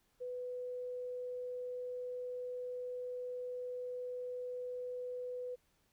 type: tone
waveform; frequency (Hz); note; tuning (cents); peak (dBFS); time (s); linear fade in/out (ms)
sine; 497.3; B4; +12; -39; 0.2-5.56; 20
effects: pink hiss -75 dBFS RMS until 5.92 s